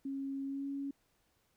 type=tone with pitch glide; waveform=sine; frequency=273.2 to 278.1 Hz; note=C#4 to C#4; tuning=-25 to +6 cents; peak=-36 dBFS; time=0.05-0.91 s; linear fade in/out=5 ms; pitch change=+31 cents; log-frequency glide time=0.45-0.67 s; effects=pink hiss -75 dBFS RMS until 1.56 s